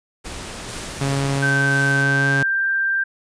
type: noise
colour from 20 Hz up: pink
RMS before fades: -32 dBFS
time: 0.24-1.4 s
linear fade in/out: 20 ms
type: noise with tremolo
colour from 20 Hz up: white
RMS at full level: -34 dBFS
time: 0.68-2.03 s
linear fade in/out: 5 ms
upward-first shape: sine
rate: 2.9 Hz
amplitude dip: 35%
type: tone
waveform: sawtooth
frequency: 138.1 Hz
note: C#3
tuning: 6 cents flat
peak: -15 dBFS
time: 1.01-2.43 s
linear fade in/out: 5 ms
type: tone with pitch glide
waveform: sine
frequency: 1545 to 1579.3 Hz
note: G6 to G6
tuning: -26 to +12 cents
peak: -17 dBFS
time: 1.42-3.04 s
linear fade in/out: 10 ms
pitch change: +38 cents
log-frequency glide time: 2.02-2.38 s
effects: resampled to 22050 Hz